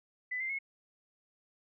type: tone with pitch steps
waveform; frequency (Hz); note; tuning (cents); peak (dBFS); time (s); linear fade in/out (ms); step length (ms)
sine; 2000 / 2087 / 2178; B6 / C7 / C#7; +21 / -5 / -31; -33; 0.31-0.589; 10; 93
effects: none